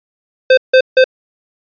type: tone bursts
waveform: square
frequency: 518 Hz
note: C5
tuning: 17 cents flat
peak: -5 dBFS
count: 3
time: 0.5-1.042 s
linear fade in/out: 5 ms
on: 74 ms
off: 160 ms
effects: resampled to 11025 Hz